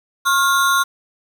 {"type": "ring-modulated tone", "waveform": "square", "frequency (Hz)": 1244.5, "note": "D#6", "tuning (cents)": 0, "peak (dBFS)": -11, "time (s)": [0.25, 0.84], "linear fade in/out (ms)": 20, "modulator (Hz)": 159, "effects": ["7-bit"]}